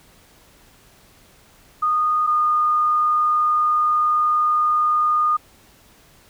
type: tone pair in turn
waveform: sine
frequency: 1232 / 1223.5 Hz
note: D#6 / D#6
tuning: -17 / -29 cents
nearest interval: unison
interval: 12 cents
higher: first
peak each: -16 / -15 dBFS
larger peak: second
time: 1.82-2.27 / 2.27-5.37 s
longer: second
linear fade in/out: 10 ms
effects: pink hiss -52 dBFS RMS until 6.29 s